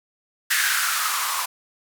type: noise with band-pass filter sweep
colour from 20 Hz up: violet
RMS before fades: -23 dBFS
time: 0.5-1.46 s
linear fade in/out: 10 ms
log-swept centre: 1700 to 990 Hz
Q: 4.8
effects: none

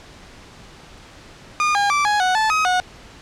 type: tone with pitch steps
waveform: 30% pulse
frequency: 1217 / 810 / 1167 / 833 / 739 / 873 / 1265 / 731 Hz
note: D#6 / G#5 / D6 / G#5 / F#5 / A5 / D#6 / F#5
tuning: -39 / -43 / -11 / +5 / -2 / -14 / +28 / -21 cents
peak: -13 dBFS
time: 1.6-2.8 s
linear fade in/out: 0 ms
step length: 150 ms
effects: pink hiss -43 dBFS RMS until 3.21 s + low-pass 6000 Hz 12 dB/octave

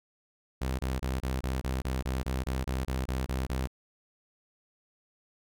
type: tone bursts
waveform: sawtooth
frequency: 65 Hz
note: C2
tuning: 11 cents flat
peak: -25 dBFS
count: 15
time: 0.61-3.674 s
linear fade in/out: 10 ms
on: 180 ms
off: 26 ms
effects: none

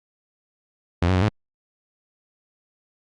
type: tone with pitch steps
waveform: sawtooth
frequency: 86.6 / 93.4 / 91.3 / 106.5 Hz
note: F2 / F#2 / F#2 / G#2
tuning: -14 / +17 / -23 / +44 cents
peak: -13 dBFS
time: 1.02-1.288 s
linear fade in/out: 5 ms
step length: 67 ms
effects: low-pass 4000 Hz 12 dB/octave + Opus 48 kbps

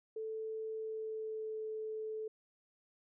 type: tone with pitch glide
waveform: sine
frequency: 440 to 435.7 Hz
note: A4 to A4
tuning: 0 to -17 cents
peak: -38 dBFS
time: 0.16-2.28 s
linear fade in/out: 5 ms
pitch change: -17 cents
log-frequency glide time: 0.75-1.63 s
effects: none

